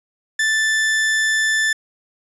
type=tone; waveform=40% pulse; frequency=1760 Hz; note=A6; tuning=in tune; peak=-15 dBFS; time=0.39-1.73 s; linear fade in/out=5 ms; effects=resampled to 24000 Hz